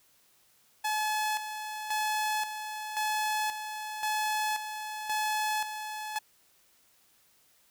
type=tone with tremolo; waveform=sawtooth; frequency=856 Hz; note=A5; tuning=48 cents flat; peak=-24 dBFS; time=0.84-6.19 s; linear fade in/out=10 ms; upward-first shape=square; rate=0.94 Hz; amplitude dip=60%; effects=white hiss -65 dBFS RMS until 7.7 s